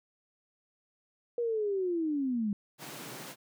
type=linear sweep; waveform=sine; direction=down; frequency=482.9 to 197.5 Hz; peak=-28 dBFS; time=1.38-2.53 s; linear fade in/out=2 ms
type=high-pass noise; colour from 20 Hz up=pink; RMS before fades=-44 dBFS; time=2.78-3.36 s; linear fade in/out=50 ms; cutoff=120 Hz; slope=96 dB/octave
effects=none